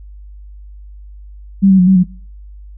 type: tone with pitch steps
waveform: sine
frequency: 195.1 / 190.5 / 181.1 / 190.2 / 181.7 Hz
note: G3 / G3 / F#3 / F#3 / F#3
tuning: -8 / -49 / -37 / +48 / -31 cents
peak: -5 dBFS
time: 1.62-2.04 s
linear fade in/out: 20 ms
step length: 84 ms
effects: noise-tail reverb RT60 0.5 s tail -24 dB re dry + added 50 Hz sine -32 dBFS peak until 2.77 s